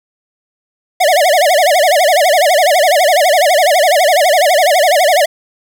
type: tone with vibrato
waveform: square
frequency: 654 Hz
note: E5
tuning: 14 cents flat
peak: -8 dBFS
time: 1-5.26 s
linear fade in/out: 10 ms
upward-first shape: sine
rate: 12 Hz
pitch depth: 240 cents each way
effects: none